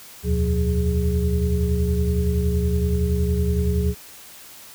sine tone cluster, 75.1 / 85.8 / 122.1 / 179.3 / 414.4 Hz, D2 / F2 / B2 / F3 / G#4, +39 / -30 / -19 / +46 / -4 cents, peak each -20 / -28 / -28 / -25 / -27 dBFS, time 0.23-3.95 s, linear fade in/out 50 ms, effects white hiss -43 dBFS RMS until 4.74 s

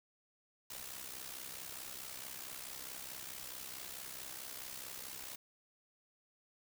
white noise with amplitude modulation, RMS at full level -44 dBFS, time 0.7-5.36 s, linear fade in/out 5 ms, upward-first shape sine, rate 64.6 Hz, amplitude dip 65%, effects none

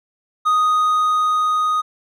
triangle tone with level ramp, 1244.5 Hz, D#6, in tune, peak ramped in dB -11 to -14 dBFS, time 0.45-1.82 s, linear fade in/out 20 ms, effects none

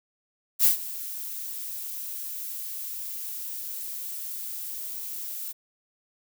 violet noise with ADSR envelope, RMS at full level -17 dBFS, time 0.59-5.53 s, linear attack 56 ms, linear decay 120 ms, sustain -18 dB, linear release 22 ms, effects none

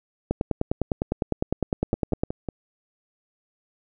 two click trains, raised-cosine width 2 ms, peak -15 / -9 dBFS, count 4 / 20, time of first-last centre 1.94-2.487 / 0.31-2.235 s, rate 5.48 / 9.87 Hz, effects none

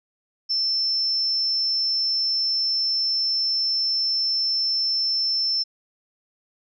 sine tone, 5330 Hz, E8, 18 cents sharp, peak -20 dBFS, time 0.49-5.64 s, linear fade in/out 20 ms, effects none

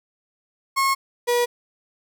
35% pulse tone pair in turn, 1086 / 482.7 Hz, C#6 / B4, -36 / -40 cents, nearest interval octave + major second, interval 1404 cents, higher first, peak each -16 dBFS, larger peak neither, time 0.76-0.95 / 1.27-1.46 s, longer neither, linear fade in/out 20 ms, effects none

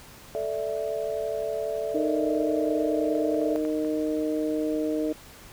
sine chord, A suspended fourth, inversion none, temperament equal, 440 / 587.3 / 659.3 Hz, A4 / D5 / E5, 0 / 0 / 0 cents, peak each -31 dBFS, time 0.35-3.56 s, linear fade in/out 0 ms
harmonic tone, 154.2 Hz, D#3, 15 cents flat, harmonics 2 / 3 / 4, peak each -26 / -30 / -32 dBFS, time 1.94-5.13 s, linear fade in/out 10 ms
clicks, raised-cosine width 0.5 ms, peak -32 / -31 / -33 / -25 / -29 dBFS, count 5, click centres 3.152 / 3.344 / 3.416 / 3.651 / 3.848 s
effects pink hiss -48 dBFS RMS until 5.52 s

